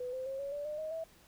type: tone with pitch steps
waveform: sine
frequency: 498.2 / 517.6 / 537.7 / 558.6 / 580.3 / 602.8 / 626.2 / 650.6 Hz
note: B4 / C5 / C5 / C#5 / D5 / D5 / D#5 / E5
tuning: +15 / -19 / +47 / +13 / -21 / +45 / +11 / -23 cents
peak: -36 dBFS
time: 0-1.04 s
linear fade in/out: 5 ms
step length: 130 ms
effects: pink hiss -62 dBFS RMS until 1.27 s